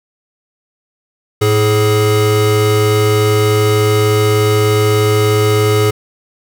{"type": "tone pair together", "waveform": "square", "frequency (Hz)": [108.3, 421.6], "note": ["A2", "G#4"], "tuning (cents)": [-27, 26], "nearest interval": "2 octaves", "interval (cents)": 2353, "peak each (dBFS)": -13, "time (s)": [1.41, 5.91], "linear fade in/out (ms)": 10, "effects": []}